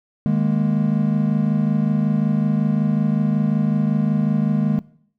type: chord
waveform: triangle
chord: D# suspended fourth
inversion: none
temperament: equal with one note detuned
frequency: 154.58 / 207.7 / 233.1 Hz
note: D#3 / G#3 / A#3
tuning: -11 / 0 / 0 cents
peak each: -18 / -17 / -21 dBFS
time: 0.26-4.79 s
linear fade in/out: 0 ms
effects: noise-tail reverb RT60 0.6 s tail -20 dB re dry